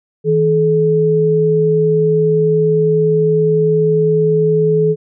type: tone pair together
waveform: sine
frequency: 160.4 / 428.7 Hz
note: E3 / A4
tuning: -47 / -45 cents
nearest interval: octave + perfect fourth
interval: 1702 cents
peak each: -15 / -11 dBFS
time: 0.24-4.96 s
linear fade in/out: 50 ms
effects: none